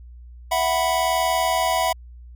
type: chord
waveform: square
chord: E suspended second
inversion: none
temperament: equal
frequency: 659.3 / 740 / 987.8 Hz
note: E5 / F#5 / B5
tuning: 0 / 0 / 0 cents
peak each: -24 dBFS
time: 0.51-1.93 s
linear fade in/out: 10 ms
effects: added 60 Hz sine -39 dBFS peak until 2.35 s